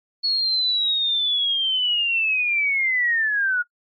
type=linear sweep; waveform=sine; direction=down; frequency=4372 to 1428 Hz; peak=-18 dBFS; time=0.23-3.63 s; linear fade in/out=20 ms; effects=noise-tail reverb RT60 0.1 s tail -21 dB re dry + MP3 32 kbps